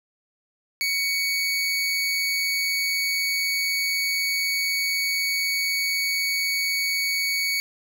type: tone with amplitude modulation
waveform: 25% pulse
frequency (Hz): 2236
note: C#7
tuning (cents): +14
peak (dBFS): -17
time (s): 0.81-7.6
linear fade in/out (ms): 0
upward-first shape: sine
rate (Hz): 172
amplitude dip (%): 25
effects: none

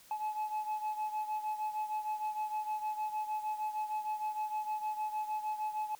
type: beating tone pair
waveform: sine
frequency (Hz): 854 / 860.5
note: G#5 / A5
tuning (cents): +48 / -39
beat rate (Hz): 6.5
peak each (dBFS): -33 / -37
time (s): 0.11-5.95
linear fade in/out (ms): 2
effects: tanh soft clip ceiling -31 dBFS + white hiss -59 dBFS RMS until 5.99 s

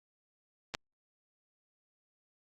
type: clicks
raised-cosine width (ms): 0.2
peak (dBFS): -25 / -15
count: 2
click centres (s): 0.74 / 0.749
effects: Opus 48 kbps

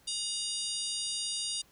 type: harmonic tone with a mistuned harmonic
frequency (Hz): 956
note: A#5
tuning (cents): +43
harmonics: 3 / 4 / 5 / 6 / 7 / 8 / 9 / 10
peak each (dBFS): -42 / -38 / -37 / -45 / -42 / -48 / -44 / -40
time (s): 0.07-1.62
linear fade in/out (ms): 10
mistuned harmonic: 4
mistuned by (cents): -58
effects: pink hiss -63 dBFS RMS until 1.71 s

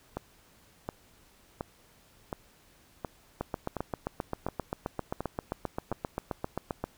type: two click trains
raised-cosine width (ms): 1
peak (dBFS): -17 / -19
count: 27 / 9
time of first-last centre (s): 3.41-6.84 / 0.17-5.925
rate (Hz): 7.58 / 1.39
effects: pink hiss -61 dBFS RMS until 6.97 s

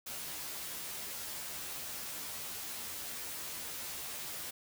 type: noise with comb filter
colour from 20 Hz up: white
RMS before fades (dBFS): -42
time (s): 0.06-4.51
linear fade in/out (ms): 10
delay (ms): 13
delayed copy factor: +0.8
effects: none

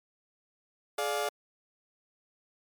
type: chord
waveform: 30% pulse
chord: D diminished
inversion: second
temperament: just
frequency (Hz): 422.9 / 587.3 / 704.8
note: Ab4 / D5 / F5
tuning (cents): +31 / 0 / +16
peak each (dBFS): -31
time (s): 0.98-1.29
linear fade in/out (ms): 5
effects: MP3 96 kbps

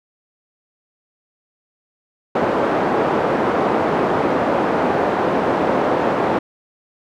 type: band-pass noise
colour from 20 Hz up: pink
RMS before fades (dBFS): -18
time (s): 2.35-6.39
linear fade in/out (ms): 5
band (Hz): 310 to 940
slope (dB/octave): 12
effects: none

